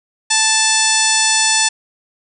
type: harmonic tone with a mistuned harmonic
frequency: 880 Hz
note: A5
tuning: in tune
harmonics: 1 / 2 / 3 / 4 / 5 / 6 / 7 / 8 / 9 / 10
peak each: -21 / -21 / -21 / -21 / -21 / -21 / -21 / -21 / -21 / -21 dBFS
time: 0.3-1.69 s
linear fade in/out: 10 ms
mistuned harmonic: 7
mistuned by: -62 cents
effects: none